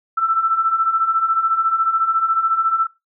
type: beating tone pair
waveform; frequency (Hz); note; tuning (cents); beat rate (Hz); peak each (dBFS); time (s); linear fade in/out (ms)
sine; 1318.5 / 1332.5; E6 / E6; 0 / +18; 14; -21 / -16; 0.17-2.87; 10
effects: noise-tail reverb RT60 0.2 s tail -19 dB re dry